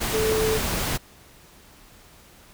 sine tone in noise, 437.3 Hz, A4, 11 cents flat, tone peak -21 dBFS, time 0.13-0.58 s, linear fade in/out 20 ms, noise pink, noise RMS -26 dBFS, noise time 0-0.98 s, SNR +2 dB, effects pink hiss -51 dBFS RMS until 2.53 s

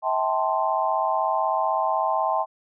sine chord, A minor seventh, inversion second, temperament equal with one note detuned, 645.3 / 784 / 880 / 1046.5 Hz, E5 / G5 / A5 / C6, -37 / 0 / 0 / 0 cents, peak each -26 dBFS, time 0.02-2.46 s, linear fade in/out 50 ms, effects none

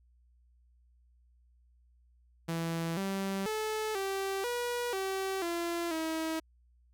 sawtooth tone with pitch steps, 165.7 / 194.5 / 433.3 / 388.8 / 483.6 / 384.5 / 341.3 / 320.9 Hz, E3 / G3 / A4 / G4 / B4 / G4 / F4 / E4, +9 / -13 / -27 / -14 / -36 / -33 / -40 / -46 cents, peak -28 dBFS, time 2.48-6.4 s, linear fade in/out 10 ms, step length 490 ms, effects added 60 Hz sine -62 dBFS peak until 6.93 s

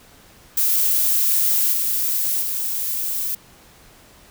violet noise with level steps, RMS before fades -18 / -21 / -24 dBFS, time 0.57-3.35 s, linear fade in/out 5 ms, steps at 1.72 / 2.41 s, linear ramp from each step 20 ms, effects pink hiss -49 dBFS RMS until 4.3 s

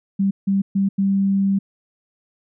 sine tone bursts at uneven times, 196 Hz, G3, in tune, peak -15 dBFS, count 4, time 0.19-0.31 / 0.47-0.62 / 0.75-0.89 / 0.98-1.59 s, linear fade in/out 10 ms, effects none

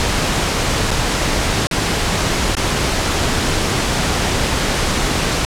pink noise with dropouts, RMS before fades -17 dBFS, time 0-5.45 s, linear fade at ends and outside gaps 0 ms, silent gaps 0.907-0.913 / 1.67-1.712 / 2.551-2.568 s, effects low-pass 8000 Hz 12 dB/octave

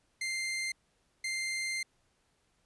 sawtooth tone bursts at uneven times, 2093 Hz, C7, in tune, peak -29 dBFS, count 2, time 0.21-0.72 / 1.24-1.83 s, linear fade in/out 5 ms, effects pink hiss -73 dBFS RMS until 2.65 s + resampled to 24000 Hz

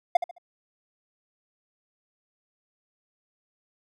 triangle tone with echo, 705 Hz, F5, 16 cents sharp, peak -12 dBFS, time 0.15-0.17 s, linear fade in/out 5 ms, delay 71 ms, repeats 3, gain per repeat -11 dB, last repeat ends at 0.383 s, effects none

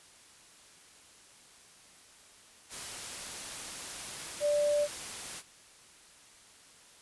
sine tone in noise, 587.3 Hz, D5, in tune, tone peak -25 dBFS, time 4.4-4.88 s, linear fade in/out 50 ms, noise white, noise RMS -41 dBFS, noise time 2.69-5.43 s, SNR +13 dB, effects white hiss -57 dBFS RMS until 7.01 s + resampled to 24000 Hz

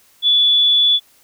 sine tone, 3442 Hz, A7, 39 cents flat, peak -10 dBFS, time 0.22-1 s, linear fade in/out 50 ms, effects white hiss -53 dBFS RMS until 1.23 s

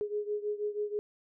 sine beating tone pair, 415.3 / 421.5 Hz, G#4 / G#4, 0 / +26 cents, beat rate 6.2 Hz, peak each -33 / -36 dBFS, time 0.01-0.99 s, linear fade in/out 0 ms, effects none

